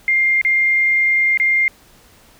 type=tone with dropouts; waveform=sine; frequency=2110 Hz; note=C7; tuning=14 cents sharp; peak=-12 dBFS; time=0.08-1.68 s; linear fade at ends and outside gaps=1 ms; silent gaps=0.414-0.449 / 1.374-1.399 s; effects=pink hiss -49 dBFS RMS until 2.39 s